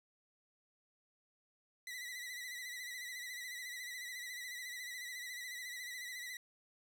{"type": "tone with vibrato", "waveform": "sawtooth", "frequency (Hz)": 1975.5, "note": "B6", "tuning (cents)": 0, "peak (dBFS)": -40, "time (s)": [1.87, 6.37], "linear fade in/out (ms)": 2, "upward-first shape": "sine", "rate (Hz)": 14, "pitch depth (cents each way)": 59, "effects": []}